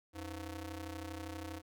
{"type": "ring-modulated tone", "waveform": "sawtooth", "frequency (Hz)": 201.5, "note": "G3", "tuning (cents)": 48, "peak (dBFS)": -35, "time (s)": [0.13, 1.62], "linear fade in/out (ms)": 50, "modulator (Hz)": 117, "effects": []}